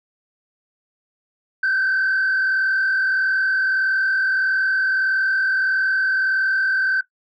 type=tone with frequency modulation; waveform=sine; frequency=1544 Hz; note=G6; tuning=27 cents flat; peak=-15 dBFS; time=1.63-7.01 s; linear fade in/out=5 ms; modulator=41.6 Hz; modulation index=0.88; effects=noise-tail reverb RT60 0.1 s tail -17 dB re dry + tanh soft clip ceiling -14 dBFS